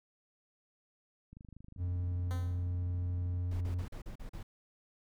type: click train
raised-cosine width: 5 ms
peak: -39 dBFS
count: 53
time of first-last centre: 1.33-3.377 s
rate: 25.4 Hz
type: tone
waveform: triangle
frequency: 89 Hz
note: F2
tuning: 33 cents sharp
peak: -30 dBFS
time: 1.77-3.86 s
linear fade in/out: 50 ms
type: tone with exponential decay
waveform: 10% pulse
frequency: 257.1 Hz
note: C4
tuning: 30 cents flat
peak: -34 dBFS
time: 2.31-2.75 s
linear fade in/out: 0 ms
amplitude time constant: 95 ms
type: noise bursts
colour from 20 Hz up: brown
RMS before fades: -43 dBFS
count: 7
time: 3.51-4.43 s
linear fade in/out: 5 ms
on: 98 ms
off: 39 ms
effects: none